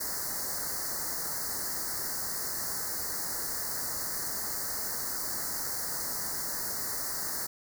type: band-stop noise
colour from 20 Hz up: white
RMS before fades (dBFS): -34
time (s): 0-7.47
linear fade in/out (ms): 10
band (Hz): 2000 to 4300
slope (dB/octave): 96
effects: none